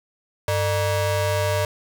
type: ring-modulated tone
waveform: 35% pulse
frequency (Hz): 349.2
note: F4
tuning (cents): 0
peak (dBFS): -15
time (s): 0.48-1.65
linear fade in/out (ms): 2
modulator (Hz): 251
effects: none